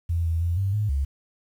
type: tone with pitch steps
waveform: sine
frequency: 84.5 / 82.6 / 85.8 / 97.4 / 105.5 / 69.2 Hz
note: E2 / E2 / F2 / G2 / G#2 / C#2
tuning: +43 / +4 / -30 / -11 / +28 / -2 cents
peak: -21 dBFS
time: 0.09-1.05 s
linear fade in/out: 10 ms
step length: 160 ms
effects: 9-bit